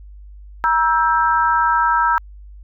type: chord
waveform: sine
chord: E diminished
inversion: second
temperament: just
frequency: 949.3 / 1318.5 / 1582.2 Hz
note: Bb5 / E6 / G6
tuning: +31 / 0 / +16 cents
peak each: -16 / -17 / -21 dBFS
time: 0.64-2.18 s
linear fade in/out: 0 ms
effects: added 50 Hz sine -36 dBFS peak until 2.63 s